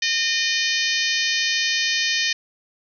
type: harmonic tone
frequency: 611 Hz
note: D#5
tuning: 32 cents flat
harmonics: 3 / 4 / 5 / 6 / 7 / 8 / 9 / 10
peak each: -25 / -26 / -27 / -28 / -28 / -29 / -30 / -30 dBFS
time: 0.02-2.33 s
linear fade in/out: 5 ms
effects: none